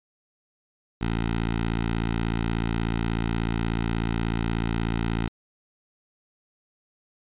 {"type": "tone with notch filter", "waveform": "10% pulse", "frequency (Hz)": 56.5, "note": "A1", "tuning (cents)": 47, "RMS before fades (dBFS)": -26, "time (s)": [1.01, 5.28], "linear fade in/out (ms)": 5, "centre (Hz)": 570, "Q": 1.3, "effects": ["resampled to 8000 Hz"]}